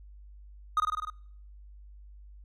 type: tone with echo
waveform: triangle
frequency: 1244.5 Hz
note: D#6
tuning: in tune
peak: -20 dBFS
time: 0.77-0.8 s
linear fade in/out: 2 ms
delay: 50 ms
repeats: 6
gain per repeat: -2 dB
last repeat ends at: 1.1 s
effects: noise-tail reverb RT60 0.7 s tail -26 dB re dry + added 50 Hz sine -47 dBFS peak until 2.44 s